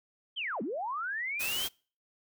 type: linear two-way sweep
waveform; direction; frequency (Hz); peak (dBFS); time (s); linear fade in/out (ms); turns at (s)
sine; down then up; 3271 to 190 to 3271; -32; 0.36-1.68; 20; 0.62
type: noise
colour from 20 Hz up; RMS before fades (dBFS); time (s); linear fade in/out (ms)
white; -36; 1.39-1.69; 20
effects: noise-tail reverb RT60 0.4 s tail -26 dB re dry